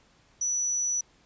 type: tone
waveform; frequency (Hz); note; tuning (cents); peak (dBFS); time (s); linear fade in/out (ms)
sine; 5920; F#8; 0; -25; 0.41-1.01; 5
effects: pink hiss -62 dBFS RMS until 1.25 s + resampled to 16000 Hz